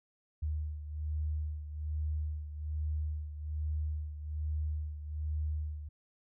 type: beating tone pair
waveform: sine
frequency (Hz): 76 / 77.2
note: D#2 / D#2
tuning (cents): -40 / -13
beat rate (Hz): 1.2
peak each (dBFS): -34 / -40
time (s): 0.42-5.89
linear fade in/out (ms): 10
effects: none